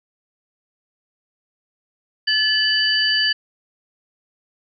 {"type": "tone cluster", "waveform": "sine", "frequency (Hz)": [1728, 2981, 4634], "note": ["A6", "F#7", "D8"], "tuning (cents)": [-32, 12, -24], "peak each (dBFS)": -20, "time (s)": [2.27, 3.33], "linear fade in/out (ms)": 10, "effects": []}